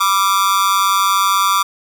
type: tone with amplitude modulation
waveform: 45% pulse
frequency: 1174.7 Hz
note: D6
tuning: in tune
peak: -8 dBFS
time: 0-1.63 s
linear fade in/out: 10 ms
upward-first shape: sine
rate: 190 Hz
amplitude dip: 90%
effects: none